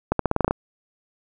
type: accelerating click train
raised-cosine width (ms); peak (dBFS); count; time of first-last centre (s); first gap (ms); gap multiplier
1; -5; 9; 0.12-0.51; 73; 0.88
effects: none